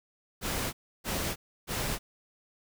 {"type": "noise bursts", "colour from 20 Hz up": "pink", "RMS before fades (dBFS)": -32, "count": 3, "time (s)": [0.41, 1.99], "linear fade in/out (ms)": 50, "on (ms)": 320, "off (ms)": 310, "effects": []}